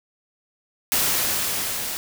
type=noise with level ramp; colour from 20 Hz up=white; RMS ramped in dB=-20 to -29 dBFS; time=0.92-1.97 s; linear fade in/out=0 ms; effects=none